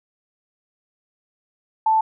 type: tone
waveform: sine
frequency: 880 Hz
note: A5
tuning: in tune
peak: -14 dBFS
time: 1.86-2.01 s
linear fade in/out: 5 ms
effects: none